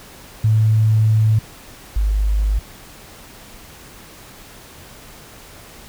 sine tone pair in turn, 109.3 / 51.43 Hz, A2 / G#1, -11 / -16 cents, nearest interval octave + minor second, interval 1305 cents, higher first, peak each -11 / -14 dBFS, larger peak first, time 0.44-1.39 / 1.96-2.59 s, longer first, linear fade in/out 5 ms, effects pink hiss -41 dBFS RMS until 5.88 s

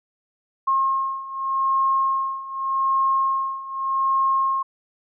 sine beating tone pair, 1074 / 1074.84 Hz, C6 / C6, +45 / +46 cents, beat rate 0.84 Hz, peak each -24 / -21 dBFS, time 0.67-4.63 s, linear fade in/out 10 ms, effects none

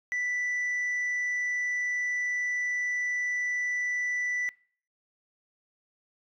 sine tone, 1975.5 Hz, B6, in tune, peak -25 dBFS, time 0.12-4.49 s, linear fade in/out 0 ms, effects noise-tail reverb RT60 0.5 s tail -24 dB re dry + tanh soft clip ceiling -26 dBFS

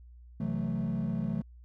triangle chord, F# half-diminished seventh, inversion second, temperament equal, 130.81 / 164.81 / 185 / 220 Hz, C3 / E3 / F#3 / A3, 0 / 0 / 0 / 0 cents, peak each -34 / -32 / -32 / -31 dBFS, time 0.4-1.42 s, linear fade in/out 5 ms, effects tanh soft clip ceiling -22 dBFS + added 60 Hz sine -49 dBFS peak until 1.64 s

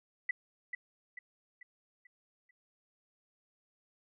sine tone with echo, 1984 Hz, B6, 7 cents sharp, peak -28 dBFS, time 0.29-0.31 s, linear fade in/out 5 ms, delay 440 ms, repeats 5, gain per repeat -7 dB, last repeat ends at 2.51 s, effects none

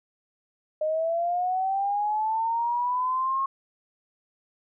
sine linear sweep, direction up, 612 to 1087 Hz, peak -23 dBFS, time 0.81-3.46 s, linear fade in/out 5 ms, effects none

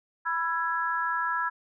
sine chord, E major, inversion second, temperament equal with one note detuned, 987.8 / 1336.9 / 1661.2 Hz, B5 / E6 / G#6, 0 / +24 / 0 cents, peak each -30 dBFS, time 0.25-1.5 s, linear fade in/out 20 ms, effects none

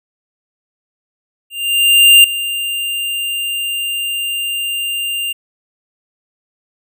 square tone with ADSR envelope, 2794 Hz, F7, in tune, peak -3 dBFS, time 1.5-5.33 s, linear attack 740 ms, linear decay 4 ms, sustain -15 dB, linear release 11 ms, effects none

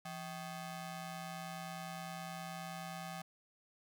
sawtooth ring-modulated tone, 470.4 Hz, A#4, 16 cents sharp, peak -36 dBFS, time 0.05-3.22 s, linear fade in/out 5 ms, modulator 300 Hz, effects none

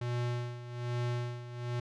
square tone with tremolo, 121.1 Hz, B2, 34 cents flat, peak -31 dBFS, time 0.01-1.8 s, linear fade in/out 5 ms, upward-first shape sine, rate 1.2 Hz, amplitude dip 75%, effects low-pass 5000 Hz 12 dB/octave

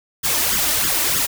white noise with flanger, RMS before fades -19 dBFS, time 0.23-1.27 s, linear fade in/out 20 ms, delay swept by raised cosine 0.59 to 3.39 ms, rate 3.2 Hz, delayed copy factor +0.85, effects none

